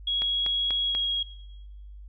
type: tone with pitch glide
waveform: sine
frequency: 3319 to 3292 Hz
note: G#7 to G#7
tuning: -2 to -16 cents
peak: -24 dBFS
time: 0.07-1.23 s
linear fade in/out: 5 ms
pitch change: -14 cents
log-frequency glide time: 0.86-0.97 s
type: click train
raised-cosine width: 0.3 ms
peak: -19 dBFS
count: 4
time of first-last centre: 0.22-0.95 s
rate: 4.11 Hz
effects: noise-tail reverb RT60 1.0 s tail -19 dB re dry + added 50 Hz sine -41 dBFS peak until 2.08 s